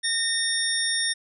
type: tone cluster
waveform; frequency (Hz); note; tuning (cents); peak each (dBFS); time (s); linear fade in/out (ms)
sine; 1835 / 3656 / 5500 / 9200; A#6 / A#7 / F8 / D9; -28 / -34 / -27 / -37; -28; 0.03-1.14; 20
effects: none